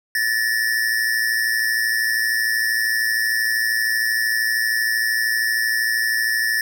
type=tone pair together; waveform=square; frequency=1751.1 / 1864 Hz; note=A6 / A#6; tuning=-9 / -1 cents; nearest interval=minor second; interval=108 cents; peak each=-20 / -24 dBFS; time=0.15-6.61 s; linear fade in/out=2 ms; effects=none